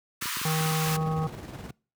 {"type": "high-pass noise", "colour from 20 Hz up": "pink", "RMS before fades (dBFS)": -32, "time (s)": [0.21, 0.97], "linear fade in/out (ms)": 10, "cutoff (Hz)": 980, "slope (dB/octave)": 96}
{"type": "clicks", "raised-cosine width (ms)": 3, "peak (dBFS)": -27, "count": 7, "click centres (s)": [0.224, 0.257, 0.37, 0.415, 0.609, 0.66, 0.715]}
{"type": "harmonic tone", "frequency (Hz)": 158.1, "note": "D#3", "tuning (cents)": 28, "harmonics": [1, 3, 5, 7, 8], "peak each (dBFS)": [-25, -35, -34, -38, -41], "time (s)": [0.45, 1.27], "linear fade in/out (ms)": 2}
{"type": "noise with tremolo", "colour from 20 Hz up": "brown", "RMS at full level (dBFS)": -33, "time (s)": [0.85, 1.71], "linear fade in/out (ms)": 5, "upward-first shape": "square", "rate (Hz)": 19, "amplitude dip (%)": 40}
{"effects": ["noise-tail reverb RT60 0.4 s tail -26 dB re dry", "high-pass 100 Hz 12 dB/octave"]}